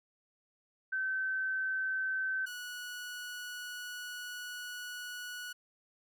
sine / sawtooth tone pair in turn, 1538 / 1467.4 Hz, G6 / F#6, -33 / -15 cents, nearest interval minor second, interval 82 cents, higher first, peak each -31 / -37 dBFS, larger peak first, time 0.92-2.46 / 2.46-5.53 s, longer second, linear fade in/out 10 ms, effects none

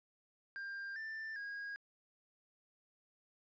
triangle tone with pitch steps, 1595 / 1776 / 1638 Hz, G6 / A6 / G#6, +30 / +16 / -24 cents, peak -40 dBFS, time 0.56-1.76 s, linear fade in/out 0 ms, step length 400 ms, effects resampled to 16000 Hz + 13-bit

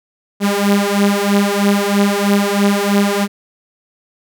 sawtooth beating tone pair, 200.2 / 203.3 Hz, G3 / G#3, +37 / -37 cents, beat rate 3.1 Hz, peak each -11 dBFS, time 0.4-3.28 s, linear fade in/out 50 ms, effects none

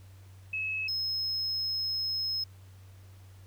sine / triangle tone pair in turn, 2580 / 5160 Hz, E7 / E8, -38 / -38 cents, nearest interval octave, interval 1200 cents, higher second, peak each -30 / -28 dBFS, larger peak second, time 0.53-0.88 / 0.88-2.44 s, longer second, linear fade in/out 5 ms, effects added 95 Hz sine -49 dBFS peak until 3.46 s + pink hiss -62 dBFS RMS until 3.46 s

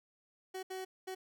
30% pulse tone bursts at uneven times, 375.8 Hz, F#4, 27 cents sharp, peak -37 dBFS, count 3, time 0.54-0.63 / 0.7-0.85 / 1.07-1.15 s, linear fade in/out 10 ms, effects none

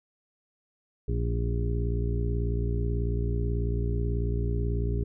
harmonic tone with a mistuned harmonic, 58.27 Hz, A#1, in tune, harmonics 1 / 2 / 3 / 4 / 5 / 6 / 7, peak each -27 / -30 / -38 / -42 / -41 / -42 / -36 dBFS, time 1.08-5.04 s, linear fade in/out 5 ms, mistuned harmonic 4, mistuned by -46 cents, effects none

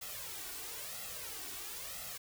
white noise with flanger, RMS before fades -44 dBFS, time 0.01-2.18 s, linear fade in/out 10 ms, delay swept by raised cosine 1.5 to 2.7 ms, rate 1 Hz, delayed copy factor +0.7, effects none

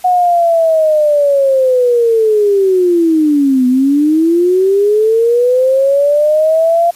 sine linear two-way sweep, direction down then up, 734 to 248.4 to 691 Hz, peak -7 dBFS, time 0.04-6.91 s, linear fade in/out 10 ms, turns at 3.67 s, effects white hiss -40 dBFS RMS until 6.95 s + resampled to 32000 Hz

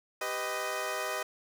15% pulse chord, G augmented, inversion none, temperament equal with one note detuned, 392 / 499.6 / 622.3 Hz, G4 / B4 / D#5, 0 / +20 / 0 cents, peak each -33 / -31 / -28 dBFS, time 0.21-1.23 s, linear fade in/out 5 ms, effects none

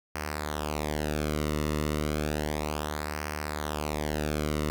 sawtooth tone with flanger, 75.5 Hz, D2, 48 cents sharp, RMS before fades -31 dBFS, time 0.15-4.7 s, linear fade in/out 0 ms, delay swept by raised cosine 0.27 to 1.27 ms, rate 0.32 Hz, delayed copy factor -0.75, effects none

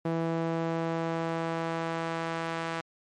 sawtooth tone with band-pass filter sweep, 164.81 Hz, E3, in tune, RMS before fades -31 dBFS, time 0.05-2.81 s, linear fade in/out 5 ms, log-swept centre 450 to 1400 Hz, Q 0.71, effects MP3 64 kbps

